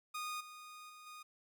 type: tone with level steps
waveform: sawtooth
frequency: 1233 Hz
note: D#6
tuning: 16 cents flat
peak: -36 / -47 / -50 / -46 dBFS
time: 0.14-1.23 s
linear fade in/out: 10 ms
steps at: 0.4 / 0.89 / 1.06 s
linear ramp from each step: 10 ms
effects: 13-bit